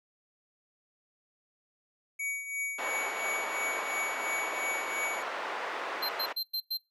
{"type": "tone with tremolo", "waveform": "square", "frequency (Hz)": 2250, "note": "C#7", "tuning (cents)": 25, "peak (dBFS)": -31, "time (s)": [2.19, 5.23], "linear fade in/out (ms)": 10, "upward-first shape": "triangle", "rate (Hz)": 2.9, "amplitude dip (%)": 70}
{"type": "band-pass noise", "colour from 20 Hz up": "pink", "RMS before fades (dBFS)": -36, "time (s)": [2.78, 6.33], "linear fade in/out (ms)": 10, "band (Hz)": [590, 1900], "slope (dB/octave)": 12}
{"type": "tone bursts", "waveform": "square", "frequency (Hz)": 4137, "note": "C8", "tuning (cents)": -20, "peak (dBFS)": -30, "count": 5, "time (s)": [6.02, 6.775], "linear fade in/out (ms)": 10, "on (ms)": 71, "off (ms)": 100}
{"effects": ["noise-tail reverb RT60 0.2 s tail -21 dB re dry", "high-pass 300 Hz 12 dB/octave"]}